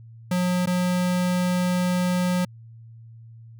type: tone with dropouts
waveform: square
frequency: 180 Hz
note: F#3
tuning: 47 cents flat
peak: -21 dBFS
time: 0.31-2.45 s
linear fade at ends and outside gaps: 5 ms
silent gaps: 0.659-0.671 s
effects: added 114 Hz sine -42 dBFS peak until 3.59 s